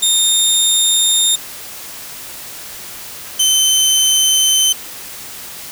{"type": "tone pair in turn", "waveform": "20% pulse", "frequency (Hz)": [3657, 3075], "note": ["A#7", "G7"], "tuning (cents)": [-34, -34], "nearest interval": "minor third", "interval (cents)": 300, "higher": "first", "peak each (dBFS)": -5, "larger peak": "neither", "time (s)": [[0.02, 1.36], [3.39, 4.73]], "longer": "neither", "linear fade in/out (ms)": 10, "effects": ["white hiss -31 dBFS RMS until 5.71 s"]}